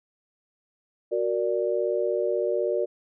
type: chord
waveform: sine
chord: Gb augmented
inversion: none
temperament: equal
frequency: 370 / 466.2 / 587.3 Hz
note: Gb4 / Bb4 / D5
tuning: 0 / 0 / 0 cents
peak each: -27 dBFS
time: 1.11-2.86 s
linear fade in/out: 20 ms
effects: none

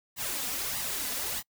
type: noise with flanger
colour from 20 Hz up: white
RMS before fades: -33 dBFS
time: 0.16-1.43 s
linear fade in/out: 50 ms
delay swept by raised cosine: 1 to 4.1 ms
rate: 1.6 Hz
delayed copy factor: +0.6
effects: noise-tail reverb RT60 0.1 s tail -26 dB re dry

